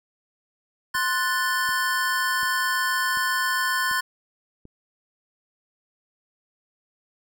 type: chord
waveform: square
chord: F# diminished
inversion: second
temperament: equal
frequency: 1046.5 / 1480 / 1760 Hz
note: C6 / F#6 / A6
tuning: 0 / 0 / 0 cents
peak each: -27 dBFS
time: 0.94-4.01 s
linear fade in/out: 10 ms
type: click train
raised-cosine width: 3 ms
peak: -32 dBFS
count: 6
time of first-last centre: 0.95-4.654 s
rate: 1.35 Hz
effects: none